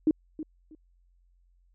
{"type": "tone with echo", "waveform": "sine", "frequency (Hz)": 310.7, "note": "D#4", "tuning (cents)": -2, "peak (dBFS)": -18, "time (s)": [0.07, 0.11], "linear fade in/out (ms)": 2, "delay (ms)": 320, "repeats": 2, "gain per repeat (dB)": -14, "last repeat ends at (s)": 0.75, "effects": ["added 44 Hz sine -61 dBFS peak until 1.74 s"]}